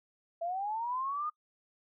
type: linear sweep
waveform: sine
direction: up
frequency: 660 to 1238 Hz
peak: -32 dBFS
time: 0.41-1.3 s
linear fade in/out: 10 ms
effects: noise-tail reverb RT60 0.1 s tail -21 dB re dry